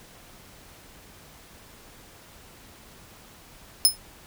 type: tone with exponential decay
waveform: 15% pulse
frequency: 5190 Hz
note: E8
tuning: 28 cents flat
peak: -5 dBFS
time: 3.85-3.97 s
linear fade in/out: 0 ms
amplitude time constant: 25 ms
effects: pink hiss -50 dBFS RMS until 4.26 s